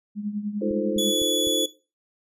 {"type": "tone with tremolo", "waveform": "sine", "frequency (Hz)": 207.7, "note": "G#3", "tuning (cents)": 0, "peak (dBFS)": -23, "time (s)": [0.15, 1.15], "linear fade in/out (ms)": 50, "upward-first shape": "triangle", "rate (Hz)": 10, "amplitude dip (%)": 75}
{"type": "chord", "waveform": "sine", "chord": "F dominant seventh", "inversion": "third", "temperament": "equal", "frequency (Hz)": [311.1, 349.2, 440, 523.3], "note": ["Eb4", "F4", "A4", "C5"], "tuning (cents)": [0, 0, 0, 0], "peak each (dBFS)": -29, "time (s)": [0.61, 1.66], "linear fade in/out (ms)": 10}
{"type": "click train", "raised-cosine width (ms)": 5, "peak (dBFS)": -29, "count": 4, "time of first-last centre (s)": [0.71, 1.471], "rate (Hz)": 3.94}
{"type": "tone", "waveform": "sawtooth", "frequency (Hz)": 3412, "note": "G#7", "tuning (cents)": 46, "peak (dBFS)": -21, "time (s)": [0.98, 1.66], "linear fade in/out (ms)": 5}
{"effects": ["noise-tail reverb RT60 0.3 s tail -17 dB re dry", "resampled to 32000 Hz"]}